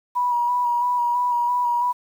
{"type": "tone with vibrato", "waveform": "sine", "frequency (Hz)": 970, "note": "B5", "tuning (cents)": -31, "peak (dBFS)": -18, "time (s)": [0.15, 1.93], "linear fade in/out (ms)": 20, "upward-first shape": "square", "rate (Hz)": 3, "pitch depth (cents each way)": 21, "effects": ["8-bit"]}